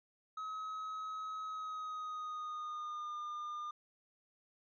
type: tone with pitch glide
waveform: triangle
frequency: 1277 to 1207.4 Hz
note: D#6 to D6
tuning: +45 to +48 cents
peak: -38 dBFS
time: 0.37-3.71 s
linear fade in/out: 5 ms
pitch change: -97 cents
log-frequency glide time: 1.45-3.16 s
effects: resampled to 16000 Hz